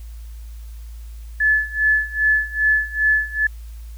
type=tone with tremolo; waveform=sine; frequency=1727 Hz; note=A6; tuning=33 cents flat; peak=-12 dBFS; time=1.4-3.47 s; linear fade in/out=5 ms; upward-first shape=sine; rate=2.5 Hz; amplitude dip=90%; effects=added 56 Hz sine -32 dBFS peak until 3.97 s + white hiss -53 dBFS RMS until 3.97 s